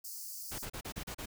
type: high-pass noise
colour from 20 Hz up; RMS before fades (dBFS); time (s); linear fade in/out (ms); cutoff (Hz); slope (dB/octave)
white; -44; 0.04-0.66; 10; 4500; 96
type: noise bursts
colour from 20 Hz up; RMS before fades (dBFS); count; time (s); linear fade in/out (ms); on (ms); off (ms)
pink; -42; 7; 0.51-1.259; 10; 77; 35
type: click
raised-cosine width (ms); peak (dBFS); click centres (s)
3; -29; 0.98
effects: none